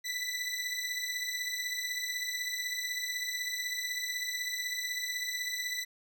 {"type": "beating tone pair", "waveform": "20% pulse", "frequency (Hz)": [1975.5, 1991.5], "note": ["B6", "B6"], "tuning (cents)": [0, 14], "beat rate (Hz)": 16, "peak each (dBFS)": -31, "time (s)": [0.04, 5.85], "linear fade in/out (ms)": 20, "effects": []}